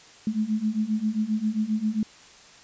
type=beating tone pair; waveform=sine; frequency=211.5 / 219 Hz; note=G#3 / A3; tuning=+32 / -8 cents; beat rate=7.5 Hz; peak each=-27 / -25 dBFS; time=0.27-2.03 s; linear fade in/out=2 ms; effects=white hiss -50 dBFS RMS until 2.63 s + resampled to 16000 Hz